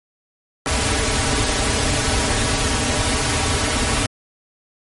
pink noise with comb filter, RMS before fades -19 dBFS, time 0.66-4.06 s, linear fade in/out 0 ms, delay 5.7 ms, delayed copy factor -0.9, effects MP3 48 kbps

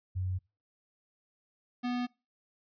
sine / square tone pair in turn, 92.5 / 245.7 Hz, F#2 / B3, 0 / -9 cents, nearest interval octave + perfect fourth, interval 1691 cents, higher second, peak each -30 / -31 dBFS, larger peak first, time 0.15-0.39 / 1.83-2.07 s, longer neither, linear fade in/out 20 ms, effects noise-tail reverb RT60 0.3 s tail -25 dB re dry + resampled to 11025 Hz

